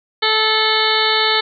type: harmonic tone with a mistuned harmonic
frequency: 436.3 Hz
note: A4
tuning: 15 cents flat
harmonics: 1 / 2 / 3 / 4 / 5 / 7 / 8 / 9 / 10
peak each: -22 / -22 / -22 / -22 / -22 / -22 / -22 / -22 / -22 dBFS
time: 0.22-1.41 s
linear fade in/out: 10 ms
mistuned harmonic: 8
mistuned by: +43 cents
effects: none